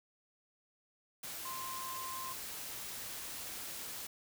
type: tone in noise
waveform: sine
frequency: 1046.5 Hz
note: C6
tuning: in tune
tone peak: -42 dBFS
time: 1.45-2.33 s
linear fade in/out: 5 ms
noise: white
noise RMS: -44 dBFS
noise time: 1.23-4.07 s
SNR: -1 dB
effects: none